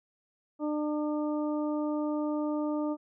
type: harmonic tone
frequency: 300 Hz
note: D4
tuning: 37 cents sharp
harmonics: 1 / 2 / 3 / 4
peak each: -29 / -35 / -41 / -43 dBFS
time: 0.59-2.97 s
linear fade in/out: 50 ms
effects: none